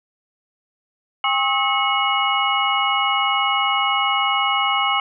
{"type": "tone cluster", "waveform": "sine", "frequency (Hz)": [803, 1082, 1288, 2190, 2905], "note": ["G5", "C#6", "E6", "C#7", "F#7"], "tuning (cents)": [41, -42, -41, -22, -32], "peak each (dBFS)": -23, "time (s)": [1.24, 5], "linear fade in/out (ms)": 2, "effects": []}